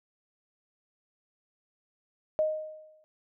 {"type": "tone with exponential decay", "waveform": "sine", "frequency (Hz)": 621, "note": "D#5", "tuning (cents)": -3, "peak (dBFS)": -21, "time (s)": [2.39, 3.04], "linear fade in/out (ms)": 0, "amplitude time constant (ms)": 140, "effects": []}